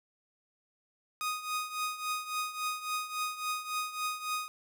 sawtooth tone with tremolo, 1244.5 Hz, D#6, in tune, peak -26 dBFS, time 1.21-4.48 s, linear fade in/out 0 ms, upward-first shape triangle, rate 3.6 Hz, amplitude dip 80%, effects none

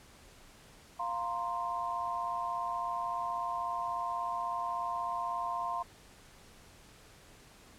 sine chord, F suspended fourth, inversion none, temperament just, 698.5 / 931.3 / 1047.7 Hz, F5 / Bb5 / C6, 0 / -2 / +2 cents, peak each -38 / -38 / -35 dBFS, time 0.99-5.83 s, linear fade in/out 10 ms, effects pink hiss -57 dBFS RMS until 7.78 s + low-pass 11000 Hz 12 dB/octave

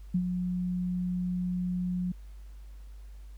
sine tone with ADSR envelope, 180 Hz, F#3, 47 cents flat, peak -22 dBFS, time 0.14-2.12 s, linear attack 8 ms, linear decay 71 ms, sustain -6 dB, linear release 5 ms, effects added 50 Hz sine -43 dBFS peak until 3.37 s + pink hiss -65 dBFS RMS until 3.37 s

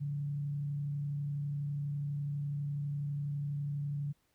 sine tone with frequency modulation, 143.9 Hz, D3, 35 cents flat, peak -33 dBFS, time 0-4.13 s, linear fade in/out 20 ms, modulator 32.1 Hz, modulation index 0.25, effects pink hiss -75 dBFS RMS until 4.34 s

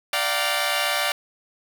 10% pulse chord, G minor seventh, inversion second, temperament equal with one note detuned, 587.3 / 698.5 / 766.1 / 932.3 Hz, D5 / F5 / G5 / Bb5, 0 / 0 / -40 / 0 cents, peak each -17 / -18 / -19 / -23 dBFS, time 0.13-1.12 s, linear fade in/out 2 ms, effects none

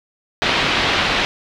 white low-pass noise, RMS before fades -18 dBFS, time 0.42-1.25 s, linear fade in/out 0 ms, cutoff 3700 Hz, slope 24 dB/octave, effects none

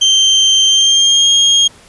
35% pulse tone with pitch glide, 3136 to 3245 Hz, G7 to G#7, 0 to -41 cents, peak -5 dBFS, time 0.01-1.68 s, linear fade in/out 10 ms, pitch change +59 cents, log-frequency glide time 0.65-1.29 s, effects pink hiss -42 dBFS RMS until 1.88 s + resampled to 24000 Hz

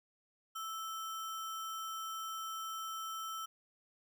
sine tone with sample-and-hold, 1316 Hz, E6, 3 cents flat, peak -39 dBFS, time 0.55-3.46 s, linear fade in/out 10 ms, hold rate 4410 Hz, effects none

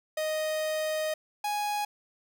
45% pulse tone pair in turn, 622.3 / 830.7 Hz, D#5 / G#5, 0 / 0 cents, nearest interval perfect fourth, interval 500 cents, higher second, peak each -28 dBFS, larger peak neither, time 0.17-1.14 / 1.44-1.85 s, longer first, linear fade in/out 5 ms, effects none

